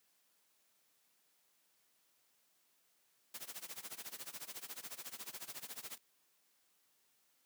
white noise with tremolo, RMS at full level -45 dBFS, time 3.34-5.98 s, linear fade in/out 5 ms, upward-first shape sine, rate 14 Hz, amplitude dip 90%, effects white hiss -75 dBFS RMS until 7.45 s + high-pass 150 Hz 12 dB/octave

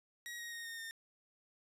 sawtooth tone with pitch steps, 1901 / 1880.3 / 1859.7 / 1839.4 / 1819.4 Hz, A#6 / A#6 / A#6 / A#6 / A#6, +33 / +14 / -5 / -24 / -43 cents, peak -40 dBFS, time 0.26-0.91 s, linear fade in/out 0 ms, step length 130 ms, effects resampled to 32000 Hz

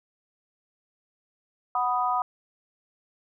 sine chord, B major, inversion second, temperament equal, 740 / 987.8 / 1244.5 Hz, F#5 / B5 / D#6, 0 / 0 / 0 cents, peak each -27 dBFS, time 1.75-2.22 s, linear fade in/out 2 ms, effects none

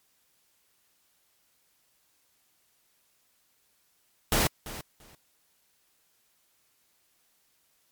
pink noise with echo, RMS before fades -24 dBFS, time 4.32-4.47 s, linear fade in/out 2 ms, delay 340 ms, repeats 2, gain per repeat -15 dB, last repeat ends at 5.15 s, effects white hiss -69 dBFS RMS until 7.91 s + MP3 96 kbps

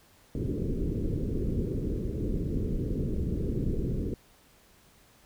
pink low-pass noise, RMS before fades -30 dBFS, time 0.35-4.14 s, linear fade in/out 2 ms, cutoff 450 Hz, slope 48 dB/octave, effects pink hiss -60 dBFS RMS until 5.25 s

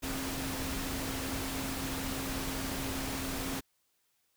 sine tone in noise, 266.9 Hz, C4, 35 cents sharp, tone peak -39 dBFS, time 0.02-3.61 s, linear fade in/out 20 ms, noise pink, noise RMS -37 dBFS, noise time 0.02-3.61 s, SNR -5 dB, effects white hiss -75 dBFS RMS until 4.36 s

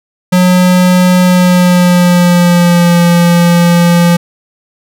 square tone with pitch glide, 181.4 to 172.61 Hz, F#3 to F3, -34 to -20 cents, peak -5 dBFS, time 0.32-4.17 s, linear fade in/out 10 ms, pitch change -86 cents, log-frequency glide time 1.23-2.99 s, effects none

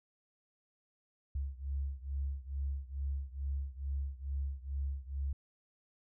sine beating tone pair, 68.1 / 70.4 Hz, C#2 / C#2, -30 / +27 cents, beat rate 2.3 Hz, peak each -37 / -39 dBFS, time 1.35-5.33 s, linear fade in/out 5 ms, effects none

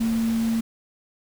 sine tone in noise, 227.1 Hz, A#3, 45 cents flat, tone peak -20 dBFS, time 0-0.61 s, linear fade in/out 10 ms, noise pink, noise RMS -37 dBFS, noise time 0-0.61 s, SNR +14 dB, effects none

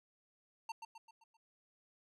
square tone with echo, 905 Hz, A5, 48 cents sharp, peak -40 dBFS, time 0.69-0.72 s, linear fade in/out 5 ms, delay 130 ms, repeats 5, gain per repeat -6 dB, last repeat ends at 1.37 s, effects low-pass 8000 Hz 12 dB/octave

